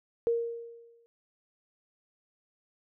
sine tone with exponential decay, 466.2 Hz, A#4, in tune, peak -22 dBFS, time 0.27-1.06 s, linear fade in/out 0 ms, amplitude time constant 170 ms, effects none

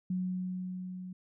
sine tone with level ramp, 183.5 Hz, F#3, 14 cents flat, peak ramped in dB -29 to -40 dBFS, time 0.1-1.13 s, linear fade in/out 5 ms, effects none

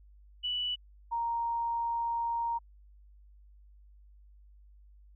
sine tone pair in turn, 2960 / 932.3 Hz, F#7 / A#5, 0 / 0 cents, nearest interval octave + minor sixth, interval 2000 cents, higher first, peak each -30 / -29 dBFS, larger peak second, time 0.43-0.76 / 1.11-2.59 s, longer second, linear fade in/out 20 ms, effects added 50 Hz sine -54 dBFS peak until 5.15 s

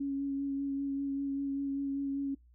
sine tone with vibrato, 277.2 Hz, C#4, in tune, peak -31 dBFS, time 0-2.35 s, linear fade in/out 10 ms, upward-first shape sine, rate 5.1 Hz, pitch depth 16 cents each way, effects noise-tail reverb RT60 0.2 s tail -24 dB re dry + added 60 Hz sine -58 dBFS peak until 2.54 s

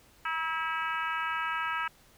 harmonic tone with a mistuned harmonic, 324.4 Hz, E4, 28 cents flat, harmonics 3 / 4 / 5 / 6 / 7 / 8 / 9, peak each -36 / -33 / -35 / -43 / -41 / -41 / -45 dBFS, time 0.25-1.88 s, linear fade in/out 5 ms, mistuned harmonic 3, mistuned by -28 cents, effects pink hiss -60 dBFS RMS until 2.17 s

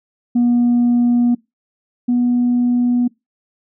sine tone pair in turn, 240.9 / 244 Hz, B3 / B3, -43 / -21 cents, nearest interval unison, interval 22 cents, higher second, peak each -9 / -11 dBFS, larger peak first, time 0.35-1.35 / 2.08-3.08 s, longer neither, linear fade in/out 10 ms, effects noise-tail reverb RT60 0.2 s tail -23 dB re dry + tanh soft clip ceiling -9 dBFS

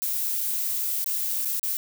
violet noise with dropouts, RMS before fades -27 dBFS, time 0.02-1.77 s, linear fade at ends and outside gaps 0 ms, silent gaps 0.408-0.412 / 1.043-1.061 / 1.448-1.455 / 1.595-1.63 s, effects none

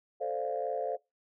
sine chord, D minor seventh, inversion second, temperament equal, 440 / 523.3 / 587.3 / 698.5 Hz, A4 / C5 / D5 / F5, 0 / 0 / 0 / 0 cents, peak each -36 / -35 / -37 / -35 dBFS, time 0.2-0.97 s, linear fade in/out 20 ms, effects noise-tail reverb RT60 0.2 s tail -21 dB re dry + tanh soft clip ceiling -21 dBFS

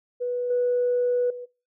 sine tone with level steps, 490.9 Hz, B4, 10 cents flat, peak -24 / -19 / -34 dBFS, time 0.2-1.46 s, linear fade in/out 20 ms, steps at 0.5 / 1.3 s, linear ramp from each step 5 ms, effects noise-tail reverb RT60 0.3 s tail -20 dB re dry + tanh soft clip ceiling -15 dBFS

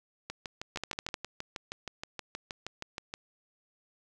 two click trains, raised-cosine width 0.2 ms, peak -20 / -17 dBFS, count 19 / 6, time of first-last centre 0.3-3.139 / 0.76-1.142 s, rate 6.34 / 13.1 Hz, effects none

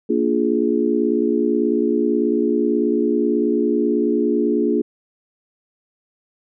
sine chord, Bb dominant seventh, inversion none, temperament just, 233.1 / 291.4 / 349.6 / 419.5 Hz, Bb3 / D4 / F4 / Ab4, 0 / -13 / +2 / +17 cents, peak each -21 dBFS, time 0.09-4.82 s, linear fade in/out 10 ms, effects none

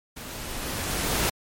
pink noise with level ramp, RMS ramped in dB -39 to -23 dBFS, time 0.16-1.3 s, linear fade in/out 10 ms, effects MP3 64 kbps

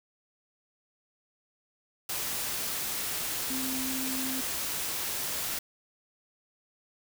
sine tone in noise, 261.6 Hz, C4, in tune, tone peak -34 dBFS, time 3.5-4.41 s, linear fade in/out 5 ms, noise white, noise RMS -33 dBFS, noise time 2.09-5.59 s, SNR -4 dB, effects none

